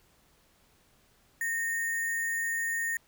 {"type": "tone with sample-and-hold", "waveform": "sine", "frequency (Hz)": 1843, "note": "A#6", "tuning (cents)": -20, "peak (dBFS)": -28, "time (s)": [1.41, 2.97], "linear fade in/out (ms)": 2, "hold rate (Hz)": 8820, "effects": ["pink hiss -65 dBFS RMS until 3.07 s"]}